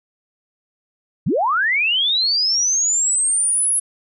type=linear sweep; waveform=sine; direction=up; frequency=103.83 to 10740 Hz; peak=-15 dBFS; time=1.26-3.8 s; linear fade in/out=10 ms; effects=none